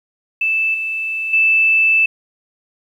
sine tone with level steps, 2637 Hz, E7, in tune, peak -14 / -19 / -10 dBFS, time 0.41-2.06 s, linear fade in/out 5 ms, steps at 0.74 / 1.33 s, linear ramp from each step 5 ms, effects 8-bit

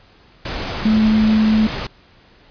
sine tone in noise, 217.3 Hz, A3, 21 cents flat, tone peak -11 dBFS, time 0.85-1.67 s, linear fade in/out 5 ms, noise pink, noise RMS -25 dBFS, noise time 0.45-1.87 s, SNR +11 dB, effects pink hiss -50 dBFS RMS until 2.5 s + resampled to 11025 Hz

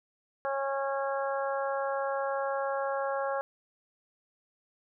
harmonic tone, 274.1 Hz, C#4, 19 cents flat, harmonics 2 / 3 / 4 / 5 / 6, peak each -31 / -35 / -37 / -39 / -41 dBFS, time 0.45-3.41 s, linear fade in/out 0 ms, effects none

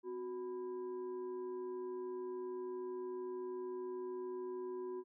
sine tone with frequency modulation, 368.6 Hz, F#4, 7 cents flat, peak -40 dBFS, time 0.03-5.04 s, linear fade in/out 50 ms, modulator 624 Hz, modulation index 0.45, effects none

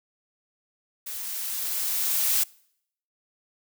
blue noise with level ramp, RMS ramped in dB -35 to -22 dBFS, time 1.06-2.44 s, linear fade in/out 10 ms, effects noise-tail reverb RT60 0.7 s tail -25 dB re dry

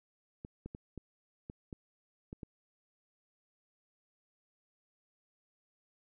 clicks, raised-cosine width 3 ms, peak -30 dBFS, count 8, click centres 0.449 / 0.66 / 0.749 / 0.977 / 1.499 / 1.728 / 2.329 / 2.432 s, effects none

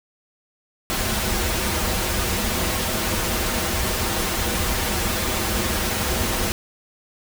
pink noise with comb filter, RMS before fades -23 dBFS, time 0.9-6.52 s, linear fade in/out 0 ms, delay 7 ms, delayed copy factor -0.65, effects none

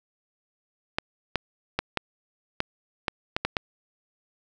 clicks, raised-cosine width 0.3 ms, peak -8 dBFS, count 9, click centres 0.985 / 1.357 / 1.79 / 1.973 / 2.604 / 3.082 / 3.365 / 3.45 / 3.568 s, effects none

